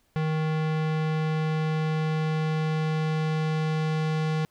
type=tone with low-pass filter sweep; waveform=square; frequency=156.7 Hz; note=D#3; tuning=13 cents sharp; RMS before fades=-26 dBFS; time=0.16-4.45 s; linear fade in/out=0 ms; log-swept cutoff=2900 to 4400 Hz; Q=0.79; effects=pink hiss -68 dBFS RMS until 4.5 s